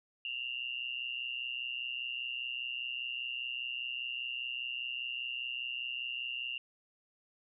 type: tone with amplitude modulation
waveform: sine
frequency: 2787 Hz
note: F7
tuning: 4 cents flat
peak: -32 dBFS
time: 0.25-6.58 s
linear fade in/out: 2 ms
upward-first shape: sine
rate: 125 Hz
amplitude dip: 85%
effects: none